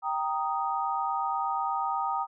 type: chord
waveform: sine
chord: Eb major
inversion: first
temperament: equal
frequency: 784 / 932.3 / 1244.5 Hz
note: G5 / Bb5 / Eb6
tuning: 0 / 0 / 0 cents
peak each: -31 dBFS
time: 0.02-2.27 s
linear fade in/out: 50 ms
effects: none